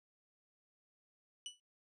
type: tone with exponential decay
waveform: sawtooth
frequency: 2960 Hz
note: F#7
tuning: in tune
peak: -36 dBFS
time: 1.46-1.6 s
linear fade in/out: 1 ms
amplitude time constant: 30 ms
effects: noise-tail reverb RT60 0.1 s tail -20 dB re dry + resampled to 22050 Hz